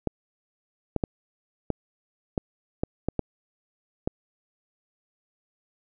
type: clicks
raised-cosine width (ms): 2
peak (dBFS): -11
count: 9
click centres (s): 0.073 / 0.963 / 1.038 / 1.703 / 2.378 / 2.835 / 3.086 / 3.193 / 4.075
effects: none